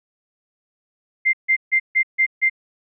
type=tone bursts; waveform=sine; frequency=2093 Hz; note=C7; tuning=in tune; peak=-13 dBFS; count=6; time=1.25-2.498 s; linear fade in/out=20 ms; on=83 ms; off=150 ms; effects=none